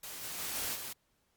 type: noise with level steps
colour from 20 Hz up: white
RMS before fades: -44 / -41 / -38 / -36 / -42 dBFS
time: 0.03-0.93 s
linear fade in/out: 5 ms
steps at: 0.22 / 0.38 / 0.54 / 0.74 s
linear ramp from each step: 20 ms
effects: pink hiss -75 dBFS RMS until 1.36 s + Opus 48 kbps